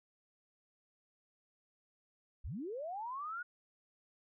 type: linear sweep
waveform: sine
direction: up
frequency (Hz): 34.8 to 1471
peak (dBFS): -39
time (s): 2.44-3.43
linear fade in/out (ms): 10
effects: none